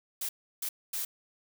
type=noise bursts at uneven times; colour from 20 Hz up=blue; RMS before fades=-34 dBFS; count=3; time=0.21-0.29 / 0.62-0.69 / 0.93-1.05 s; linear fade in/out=5 ms; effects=none